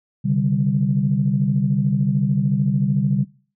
sine chord, C suspended second, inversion none, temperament equal with one note detuned, 133.33 / 146.83 / 196 Hz, C3 / D3 / G3, +33 / 0 / 0 cents, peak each -20 / -20 / -20 dBFS, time 0.24-3.25 s, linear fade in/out 20 ms, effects noise-tail reverb RT60 0.5 s tail -25 dB re dry + tanh soft clip ceiling -6 dBFS

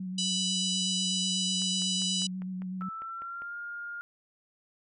sine tone with vibrato, 185.3 Hz, F#3, 3 cents sharp, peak -33 dBFS, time 0-2.89 s, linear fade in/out 5 ms, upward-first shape square, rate 8.1 Hz, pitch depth 18 cents each way
harmonic tone, 987.8 Hz, B5, in tune, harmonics 3 / 4 / 5 / 6 / 7 / 8 / 9, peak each -32 / -34 / -36 / -38 / -39 / -40 / -41 dBFS, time 0.18-2.27 s, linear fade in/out 5 ms
click train, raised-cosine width 0.5 ms, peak -34 dBFS, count 10, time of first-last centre 1.62-3.42 s, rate 5 Hz
sine tone with pitch glide, 1318.5 to 1413.1 Hz, E6 to F6, 0 to +20 cents, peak -36 dBFS, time 2.81-4.01 s, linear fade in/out 0 ms, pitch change +120 cents, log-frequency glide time 2.93-3.56 s
effects none

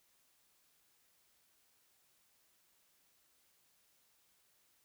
silence, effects white hiss -73 dBFS RMS until 4.84 s

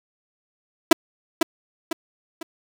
sawtooth tone with echo, 329.6 Hz, E4, in tune, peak -3 dBFS, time 0.91-0.93 s, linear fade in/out 5 ms, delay 500 ms, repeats 3, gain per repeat -8 dB, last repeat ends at 2.43 s, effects none

